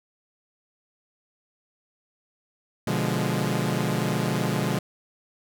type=chord; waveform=sawtooth; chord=B diminished seventh; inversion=none; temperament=equal; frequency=123.47 / 146.83 / 174.61 / 207.7 Hz; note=B2 / D3 / F3 / Ab3; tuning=0 / 0 / 0 / 0 cents; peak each=-25 dBFS; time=2.87-4.79 s; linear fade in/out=5 ms; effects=none